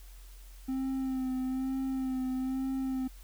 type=tone with vibrato; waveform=triangle; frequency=261.6 Hz; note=C4; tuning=in tune; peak=-28 dBFS; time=0.68-3.08 s; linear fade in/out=10 ms; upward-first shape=sine; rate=1.1 Hz; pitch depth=27 cents each way; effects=added 44 Hz sine -47 dBFS peak until 3.23 s + white hiss -59 dBFS RMS until 3.23 s